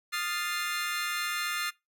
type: chord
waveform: 25% pulse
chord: F dominant seventh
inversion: third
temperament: equal with one note detuned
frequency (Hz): 1235.9 / 1396.9 / 1760 / 2093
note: Eb6 / F6 / A6 / C7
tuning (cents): -12 / 0 / 0 / 0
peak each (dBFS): -32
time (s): 0.12-1.71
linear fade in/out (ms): 20
effects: noise-tail reverb RT60 0.2 s tail -22 dB re dry